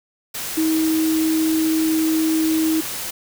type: tone in noise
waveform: sine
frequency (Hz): 318.1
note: D#4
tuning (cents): +38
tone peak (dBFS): -16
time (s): 0.57-2.81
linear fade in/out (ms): 10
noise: white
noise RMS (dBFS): -28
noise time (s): 0.34-3.11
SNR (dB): +9
effects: none